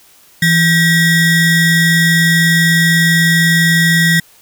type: ring-modulated tone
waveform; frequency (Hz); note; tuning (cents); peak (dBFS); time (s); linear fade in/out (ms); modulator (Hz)
square; 874; A5; -12; -6; 0.42-4.2; 5; 1040
effects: white hiss -46 dBFS RMS until 4.41 s